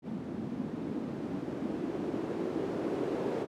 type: noise with low-pass filter sweep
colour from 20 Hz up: blue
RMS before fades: -35 dBFS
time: 0.02-3.47 s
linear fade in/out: 50 ms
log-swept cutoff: 220 to 400 Hz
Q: 2.3
effects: high-pass 100 Hz 12 dB/octave